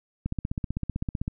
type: click train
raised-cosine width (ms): 5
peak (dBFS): -16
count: 17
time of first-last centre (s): 0.26-1.279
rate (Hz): 15.7
effects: none